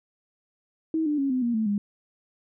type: tone with pitch steps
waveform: sine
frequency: 320 / 296.9 / 275.4 / 255.5 / 237 / 219.8 / 203.9 Hz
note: D#4 / D4 / C#4 / C4 / A#3 / A3 / G#3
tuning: +49 / +19 / -11 / -41 / +29 / -2 / -32 cents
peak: -22 dBFS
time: 0.94-1.78 s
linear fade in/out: 2 ms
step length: 120 ms
effects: none